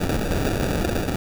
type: noise with sample-and-hold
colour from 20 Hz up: pink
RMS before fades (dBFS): -23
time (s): 0-1.16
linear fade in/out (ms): 5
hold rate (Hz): 1050
effects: none